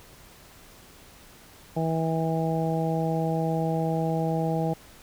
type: harmonic tone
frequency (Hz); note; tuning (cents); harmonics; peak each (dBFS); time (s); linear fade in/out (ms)
162.1; E3; -29; 1 / 2 / 3 / 4 / 5; -26 / -32 / -31 / -32 / -32; 1.76-4.74; 10
effects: pink hiss -51 dBFS RMS until 5.02 s